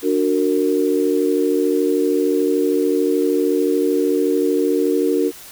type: chord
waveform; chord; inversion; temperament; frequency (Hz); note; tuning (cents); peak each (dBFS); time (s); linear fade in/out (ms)
sine; D augmented; none; just; 293.7 / 367.1 / 458.9; D4 / F#4 / A#4; 0 / -14 / -27; -19; 0.02-5.32; 50
effects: white hiss -39 dBFS RMS until 5.51 s